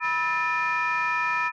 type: tone cluster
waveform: sine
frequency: 977 / 1299 / 1776 / 2423 Hz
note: B5 / E6 / A6 / D#7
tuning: -19 / -26 / +16 / -47 cents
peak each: -27 dBFS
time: 0-1.52 s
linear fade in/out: 50 ms
effects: tanh soft clip ceiling -17 dBFS